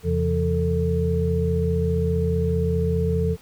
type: tone cluster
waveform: sine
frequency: 83.9 / 133.6 / 168.7 / 444.1 Hz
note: E2 / C3 / E3 / A4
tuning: +31 / +36 / +40 / +16 cents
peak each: -23 / -30 / -24 / -24 dBFS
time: 0.03-3.37 s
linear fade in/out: 50 ms
effects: pink hiss -51 dBFS RMS until 3.41 s